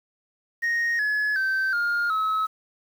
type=tone with pitch steps; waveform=sine; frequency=1864.7 / 1700.1 / 1550 / 1413.2 / 1288.4 Hz; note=A#6 / G#6 / G6 / F6 / E6; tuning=0 / +40 / -20 / +20 / -40 cents; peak=-19 dBFS; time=0.62-2.47 s; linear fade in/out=20 ms; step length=370 ms; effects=tanh soft clip ceiling -20 dBFS + 8-bit